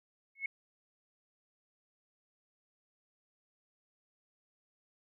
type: tone with exponential growth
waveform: sine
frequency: 2189 Hz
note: C#7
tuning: 22 cents flat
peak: -29 dBFS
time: 0.35-0.46 s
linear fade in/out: 5 ms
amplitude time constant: 23 ms
effects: none